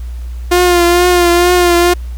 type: tone with vibrato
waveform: sawtooth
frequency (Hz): 352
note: F4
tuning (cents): +14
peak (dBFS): -3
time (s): 0.51-1.94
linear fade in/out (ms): 10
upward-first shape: triangle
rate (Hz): 2.2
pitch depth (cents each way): 40
effects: added 60 Hz sine -20 dBFS peak until 2.17 s + pink hiss -44 dBFS RMS until 2.17 s